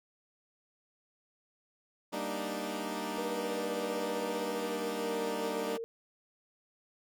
15% pulse chord, Eb major seventh, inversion first, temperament equal, 196 / 233.1 / 293.7 / 311.1 Hz, G3 / Bb3 / D4 / Eb4, 0 / 0 / 0 / 0 cents, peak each -34 dBFS, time 2.12-5.78 s, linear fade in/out 20 ms
sine tone with pitch glide, 481.6 to 458.3 Hz, B4 to A#4, -44 to -29 cents, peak -36 dBFS, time 3.18-5.84 s, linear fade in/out 0 ms, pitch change -85 cents, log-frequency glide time 4.49-5.51 s
effects none

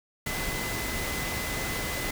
sine tone in noise, 2024 Hz, B6, 42 cents sharp, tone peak -36 dBFS, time 0.26-2.11 s, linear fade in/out 5 ms, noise pink, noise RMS -32 dBFS, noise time 0.26-2.11 s, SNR -7 dB, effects none

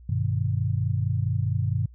sine chord, G augmented, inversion none, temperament just, 98 / 122.5 / 153.12 Hz, G2 / B2 / D#3, 0 / -14 / -27 cents, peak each -25 / -26 / -30 dBFS, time 0.09-1.86 s, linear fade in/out 5 ms, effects added 60 Hz sine -45 dBFS peak until 1.94 s

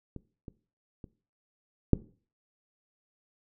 clicks, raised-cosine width 3 ms, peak -27 / -29 / -30 / -6 dBFS, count 4, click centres 0.163 / 0.482 / 1.042 / 1.933 s, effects noise-tail reverb RT60 0.4 s tail -19 dB re dry

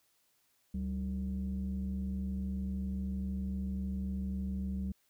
sine tone pair together, 71.84 / 191.8 Hz, D2 / G3, -38 / -37 cents, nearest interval octave + perfect fourth, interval 1701 cents, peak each -35 / -34 dBFS, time 0.74-4.92 s, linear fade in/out 5 ms, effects tanh soft clip ceiling -29 dBFS + white hiss -73 dBFS RMS until 5.09 s

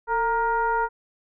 sine tone with frequency modulation, 932.3 Hz, A#5, in tune, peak -20 dBFS, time 0.07-0.89 s, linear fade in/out 50 ms, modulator 482 Hz, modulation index 0.92, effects none

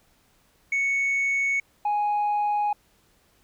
sine tone pair in turn, 2217 / 830.4 Hz, C#7 / G#5, 0 / 0 cents, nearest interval octave + perfect fourth, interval 1700 cents, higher first, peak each -19 dBFS, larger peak neither, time 0.72-1.6 / 1.85-2.73 s, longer neither, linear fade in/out 5 ms, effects tanh soft clip ceiling -20 dBFS + pink hiss -63 dBFS RMS until 3.43 s

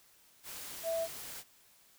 sine tone in noise, 659.3 Hz, E5, in tune, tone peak -31 dBFS, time 0.83-1.08 s, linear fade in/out 50 ms, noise white, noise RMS -45 dBFS, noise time 0.43-1.44 s, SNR +11 dB, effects white hiss -64 dBFS RMS until 1.98 s

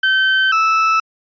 35% pulse tone pair in turn, 1542 / 1313.1 Hz, G6 / E6, -29 / -7 cents, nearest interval minor third, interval 278 cents, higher first, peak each -10 dBFS, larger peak neither, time 0.03-0.52 / 0.52-1 s, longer first, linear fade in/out 5 ms, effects resampled to 11025 Hz

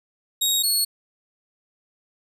20% pulse tone pair in turn, 3773 / 4359 Hz, A#7 / C#8, +20 / -30 cents, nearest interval major second, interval 250 cents, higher second, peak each -13 dBFS, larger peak neither, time 0.41-0.63 / 0.63-0.85 s, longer neither, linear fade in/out 10 ms, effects none

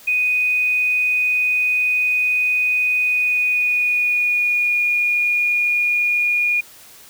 sine tone with pitch glide, 2489 to 2438 Hz, D#7 to D#7, 0 to -36 cents, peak -15 dBFS, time 0.07-6.61 s, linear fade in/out 10 ms, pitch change -36 cents, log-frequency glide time 2.99-4.82 s, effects white hiss -44 dBFS RMS until 7.09 s

